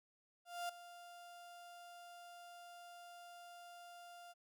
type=tone with ADSR envelope; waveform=35% pulse; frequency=698.5 Hz; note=F5; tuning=in tune; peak=-37 dBFS; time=0.45-4.34 s; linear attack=240 ms; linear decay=7 ms; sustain=-15 dB; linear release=30 ms; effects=none